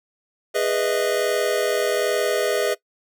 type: chord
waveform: square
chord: E major seventh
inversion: first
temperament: just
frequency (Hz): 412 / 494.4 / 618.1 / 659.3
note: G#4 / B4 / D#5 / E5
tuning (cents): -14 / +2 / -12 / 0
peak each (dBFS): -25 / -25 / -25 / -29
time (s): 0.54-2.75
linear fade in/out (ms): 20
effects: noise-tail reverb RT60 0.1 s tail -20 dB re dry